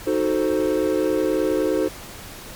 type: chord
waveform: triangle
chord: D# diminished seventh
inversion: none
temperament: equal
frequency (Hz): 311.1 / 370 / 440 / 523.3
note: D#4 / F#4 / A4 / C5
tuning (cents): 0 / 0 / 0 / 0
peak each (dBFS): -21 / -22 / -22 / -22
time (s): 0.06-1.89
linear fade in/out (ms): 20
effects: pink hiss -38 dBFS RMS until 2.55 s + MP3 96 kbps